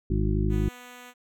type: harmonic tone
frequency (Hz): 51.91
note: G#1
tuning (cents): 0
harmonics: 1 / 2 / 3 / 4 / 6 / 7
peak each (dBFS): -25 / -28 / -30 / -31 / -33 / -33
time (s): 0.1-0.69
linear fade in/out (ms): 5
type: tone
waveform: 5% pulse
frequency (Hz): 246.9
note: B3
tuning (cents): 0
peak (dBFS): -32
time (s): 0.49-1.14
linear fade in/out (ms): 50
effects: none